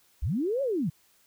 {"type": "linear two-way sweep", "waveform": "sine", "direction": "up then down", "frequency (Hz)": [43.65, 571, 129.9], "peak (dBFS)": -25, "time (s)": [0.22, 0.9], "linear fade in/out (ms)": 10, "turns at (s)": 0.62, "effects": ["white hiss -64 dBFS RMS until 1.26 s"]}